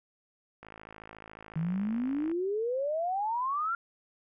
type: click train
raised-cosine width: 0.5 ms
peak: -31 dBFS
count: 92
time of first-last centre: 0.63-2.315 s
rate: 54 Hz
type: exponential sweep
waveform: sine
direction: up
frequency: 155.56 to 1405 Hz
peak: -28 dBFS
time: 1.56-3.75 s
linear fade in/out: 2 ms
effects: none